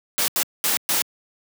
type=noise bursts at uneven times; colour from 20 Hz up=white; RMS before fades=-21 dBFS; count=4; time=0.18-0.28 / 0.36-0.43 / 0.64-0.77 / 0.89-1.02 s; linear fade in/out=0 ms; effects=high-pass 200 Hz 12 dB/octave